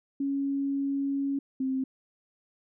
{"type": "tone pair in turn", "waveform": "sine", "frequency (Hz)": [277.2, 263.5], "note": ["C#4", "C4"], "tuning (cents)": [0, 12], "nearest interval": "minor second", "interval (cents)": 88, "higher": "first", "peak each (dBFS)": -26, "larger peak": "neither", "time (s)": [[0.2, 1.39], [1.6, 1.84]], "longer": "first", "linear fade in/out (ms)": 5, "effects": []}